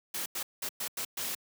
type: noise bursts at uneven times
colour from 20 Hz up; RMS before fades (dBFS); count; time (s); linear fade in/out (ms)
white; -35; 6; 0.14-0.26 / 0.35-0.43 / 0.62-0.69 / 0.8-0.88 / 0.97-1.05 / 1.17-1.35; 5
effects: high-pass 150 Hz 12 dB/octave